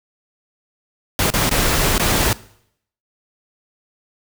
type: noise with dropouts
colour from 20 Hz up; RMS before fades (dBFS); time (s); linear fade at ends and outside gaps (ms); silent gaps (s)
pink; -17; 1.19-2.33; 1; 1.303-1.338 / 1.494-1.512 / 1.98-1.996
effects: noise-tail reverb RT60 0.7 s tail -20 dB re dry